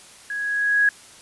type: tone with level ramp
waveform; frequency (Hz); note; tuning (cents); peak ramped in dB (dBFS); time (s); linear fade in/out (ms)
sine; 1661.2; G#6; 0; -26 to -13; 0.3-0.89; 2
effects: white hiss -46 dBFS RMS until 1.21 s + resampled to 24000 Hz